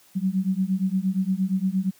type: beating tone pair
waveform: sine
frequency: 185 / 193.6 Hz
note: F#3 / G3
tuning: 0 / -21 cents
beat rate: 8.6 Hz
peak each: -24 dBFS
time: 0.15-1.91 s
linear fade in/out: 20 ms
effects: white hiss -56 dBFS RMS until 1.99 s + high-pass 60 Hz 12 dB/octave